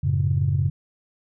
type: chord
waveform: sine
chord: F# minor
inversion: none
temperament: equal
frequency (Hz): 92.5 / 110 / 138.59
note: F#2 / A2 / C#3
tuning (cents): 0 / 0 / 0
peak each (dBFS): -22 / -25 / -21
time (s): 0.03-0.7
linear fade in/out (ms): 10
effects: tanh soft clip ceiling -10 dBFS